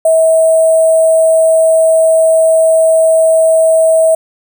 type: tone with sample-and-hold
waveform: sine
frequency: 647 Hz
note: E5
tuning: 32 cents flat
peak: -5 dBFS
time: 0.05-4.15 s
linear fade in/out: 5 ms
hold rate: 8820 Hz
effects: none